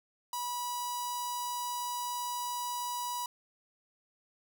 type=tone with notch filter; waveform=sawtooth; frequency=977 Hz; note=B5; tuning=19 cents flat; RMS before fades=-36 dBFS; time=0.33-3.26 s; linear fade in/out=2 ms; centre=2100 Hz; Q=0.57; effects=none